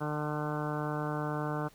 harmonic tone with a mistuned harmonic, 150.3 Hz, D3, 40 cents sharp, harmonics 1 / 2 / 3 / 4 / 5 / 6 / 7 / 8 / 9 / 10, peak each -35 / -38 / -40 / -41 / -42 / -43 / -43 / -44 / -45 / -45 dBFS, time 0-1.69 s, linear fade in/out 20 ms, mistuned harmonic 6, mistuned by -19 cents, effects pink hiss -60 dBFS RMS until 1.74 s

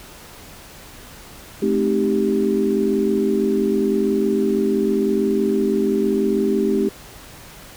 sine chord, A half-diminished seventh, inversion none, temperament equal with one note detuned, 215.5 / 261.6 / 311.1 / 392 Hz, A3 / C4 / Eb4 / G4, -36 / 0 / 0 / 0 cents, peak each -21 / -24 / -24 / -19 dBFS, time 1.62-6.89 s, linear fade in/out 5 ms, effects pink hiss -41 dBFS RMS until 7.76 s

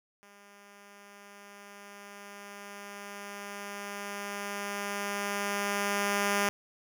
5% pulse tone with level ramp, 202.2 Hz, G#3, 46 cents flat, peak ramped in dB -43 to -14 dBFS, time 0.23-6.49 s, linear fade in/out 0 ms, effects none

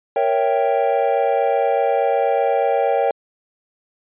triangle chord, A# diminished seventh, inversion none, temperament equal, 466.2 / 554.4 / 659.3 / 784 Hz, A#4 / C#5 / E5 / G5, 0 / 0 / 0 / 0 cents, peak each -19 / -18 / -22 / -18 dBFS, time 0.16-3.11 s, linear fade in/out 2 ms, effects resampled to 8000 Hz

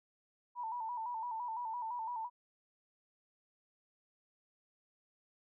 sine tone with vibrato, 931 Hz, A#5, 2 cents flat, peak -37 dBFS, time 0.55-2.3 s, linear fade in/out 50 ms, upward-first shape square, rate 5.9 Hz, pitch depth 76 cents each way, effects none

